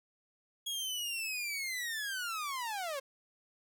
sawtooth linear sweep, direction down, 3326 to 523.3 Hz, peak -32 dBFS, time 0.66-3 s, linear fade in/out 10 ms, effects none

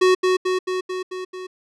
square tone with echo, 370 Hz, F#4, in tune, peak -13 dBFS, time 0.01-0.15 s, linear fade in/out 10 ms, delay 220 ms, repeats 6, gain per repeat -3 dB, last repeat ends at 1.47 s, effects low-pass 6000 Hz 12 dB/octave

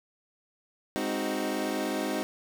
25% pulse chord, Ab dominant seventh, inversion none, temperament equal with one note detuned, 205.5 / 261.6 / 311.1 / 370 Hz, Ab3 / C4 / Eb4 / Gb4, -18 / 0 / 0 / 0 cents, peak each -32 / -30 / -29 / -32 dBFS, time 0.96-2.23 s, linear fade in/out 0 ms, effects none

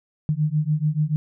sine beating tone pair, 148.9 / 155.8 Hz, D3 / D#3, +24 / +3 cents, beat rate 6.9 Hz, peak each -22 / -22 dBFS, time 0.29-1.16 s, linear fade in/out 0 ms, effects none

